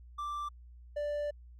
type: tone pair in turn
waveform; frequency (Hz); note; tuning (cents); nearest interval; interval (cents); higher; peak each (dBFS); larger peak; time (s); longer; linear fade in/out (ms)
triangle; 1174.7 / 587.4; D6 / D5; 0 / 0; octave; 1200; first; -33 / -30; second; 0.18-0.49 / 0.96-1.31; second; 10
effects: added 60 Hz sine -50 dBFS peak until 1.59 s